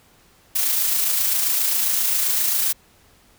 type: noise with amplitude modulation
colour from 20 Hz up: blue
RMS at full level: -19 dBFS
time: 0.55-2.73 s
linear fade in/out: 10 ms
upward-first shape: sine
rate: 27.5 Hz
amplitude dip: 30%
effects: pink hiss -55 dBFS RMS until 3.38 s